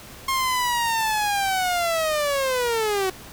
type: linear sweep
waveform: sawtooth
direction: down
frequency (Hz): 1074 to 370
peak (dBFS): -17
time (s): 0.28-3.1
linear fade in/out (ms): 5
effects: pink hiss -42 dBFS RMS until 3.32 s